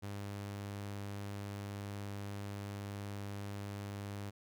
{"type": "tone", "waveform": "sawtooth", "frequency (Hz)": 100.9, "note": "G#2", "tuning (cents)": -49, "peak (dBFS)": -37, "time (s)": [0.02, 4.31], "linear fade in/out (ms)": 20, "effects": []}